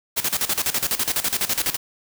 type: noise with tremolo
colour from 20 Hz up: white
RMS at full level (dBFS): -21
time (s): 0.16-1.77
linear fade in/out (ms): 20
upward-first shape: square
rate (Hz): 12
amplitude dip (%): 80
effects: none